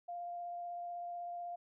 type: tone with vibrato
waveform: sine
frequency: 698.5 Hz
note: F5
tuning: in tune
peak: -40 dBFS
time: 0.08-1.56 s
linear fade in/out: 10 ms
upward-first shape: triangle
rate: 16 Hz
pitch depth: 11 cents each way
effects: none